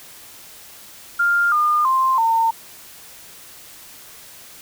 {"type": "tone with pitch steps", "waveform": "sine", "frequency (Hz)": [1400, 1211.8, 1048.8, 907.8], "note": ["F6", "D#6", "C6", "A#5"], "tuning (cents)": [4, -46, 4, -46], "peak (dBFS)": -14, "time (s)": [1.19, 2.51], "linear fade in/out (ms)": 10, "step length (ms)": 330, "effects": ["white hiss -42 dBFS RMS until 4.61 s"]}